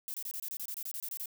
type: noise bursts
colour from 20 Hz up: violet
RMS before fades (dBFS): -39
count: 14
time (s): 0.08-1.258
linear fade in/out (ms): 0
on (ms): 60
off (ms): 26
effects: none